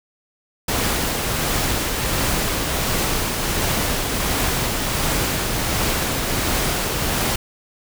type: noise with tremolo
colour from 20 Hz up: pink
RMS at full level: -20 dBFS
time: 0.68-7.36 s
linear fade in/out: 5 ms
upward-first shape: triangle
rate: 1.4 Hz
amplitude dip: 30%
effects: none